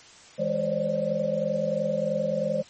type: tone cluster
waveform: sine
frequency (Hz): 161.6 / 206 / 519 / 542 / 592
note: E3 / G#3 / C5 / C#5 / D5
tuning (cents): -34 / -14 / -14 / -39 / +14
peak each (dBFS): -34 / -32 / -30 / -28 / -29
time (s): 0.38-2.63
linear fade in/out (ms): 20
effects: white hiss -50 dBFS RMS until 2.69 s + MP3 32 kbps